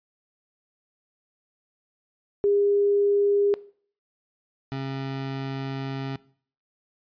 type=tone pair in turn; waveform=sine / 25% pulse; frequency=405.2 / 135.22 Hz; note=G#4 / C#3; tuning=-43 / -43 cents; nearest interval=octave + perfect fifth; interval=1900 cents; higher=first; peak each=-18 / -25 dBFS; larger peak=first; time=2.44-3.54 / 4.72-6.16 s; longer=second; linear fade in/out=0 ms; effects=noise-tail reverb RT60 0.5 s tail -20 dB re dry + resampled to 11025 Hz